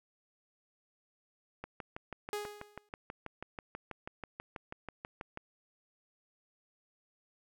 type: click train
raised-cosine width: 0.5 ms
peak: -26 dBFS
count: 24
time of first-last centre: 1.64-5.374 s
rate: 6.16 Hz
type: tone with exponential decay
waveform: sawtooth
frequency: 415.3 Hz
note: G#4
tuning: in tune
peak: -29 dBFS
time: 2.33-2.89 s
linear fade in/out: 1 ms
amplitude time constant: 120 ms
effects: none

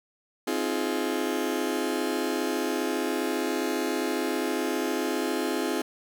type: chord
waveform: 35% pulse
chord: F minor seventh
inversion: second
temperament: just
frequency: 261.9 / 314.3 / 349.2 / 419.1 Hz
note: C4 / Eb4 / F4 / Ab4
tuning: +2 / +18 / 0 / +16 cents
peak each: -30 dBFS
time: 0.47-5.82 s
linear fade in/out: 5 ms
effects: none

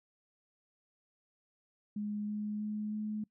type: tone with pitch steps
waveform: sine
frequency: 208.4 / 210 / 211.6 / 213.1 Hz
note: G#3 / G#3 / G#3 / G#3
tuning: +6 / +19 / +33 / +45 cents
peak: -34 dBFS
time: 1.96-3.24 s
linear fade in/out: 5 ms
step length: 320 ms
effects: noise-tail reverb RT60 0.1 s tail -23 dB re dry

